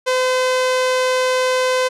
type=tone; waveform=sawtooth; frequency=511 Hz; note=C5; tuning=41 cents flat; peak=-11 dBFS; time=0.06-1.89 s; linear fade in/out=20 ms; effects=low-pass 8000 Hz 12 dB/octave